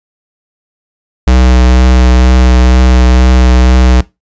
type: tone with vibrato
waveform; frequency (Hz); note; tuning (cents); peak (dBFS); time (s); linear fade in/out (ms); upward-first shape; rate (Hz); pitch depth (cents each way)
square; 62.7; B1; +27; -4; 1.27-4.01; 5; triangle; 2.1; 17
effects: noise-tail reverb RT60 0.2 s tail -19 dB re dry + resampled to 16000 Hz